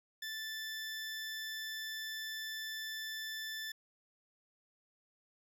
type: tone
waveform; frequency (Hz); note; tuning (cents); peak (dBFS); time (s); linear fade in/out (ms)
20% pulse; 1760; A6; 0; -35; 0.22-3.72; 5
effects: none